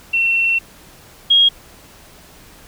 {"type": "tone pair in turn", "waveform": "sine", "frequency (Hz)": [2711, 3271], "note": ["E7", "G#7"], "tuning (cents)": [48, -27], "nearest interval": "minor third", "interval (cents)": 325, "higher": "second", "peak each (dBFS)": [-13, -8], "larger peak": "second", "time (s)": [[0.13, 0.59], [1.3, 1.49]], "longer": "first", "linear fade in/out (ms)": 10, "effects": ["pink hiss -44 dBFS RMS until 2.67 s"]}